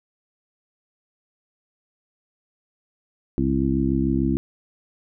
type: harmonic tone with a mistuned harmonic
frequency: 66.7 Hz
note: C2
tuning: 34 cents sharp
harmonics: 1 / 2 / 3 / 4 / 5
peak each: -27 / -27 / -25 / -23 / -25 dBFS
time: 3.38-4.37 s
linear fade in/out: 0 ms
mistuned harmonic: 1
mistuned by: -100 cents
effects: none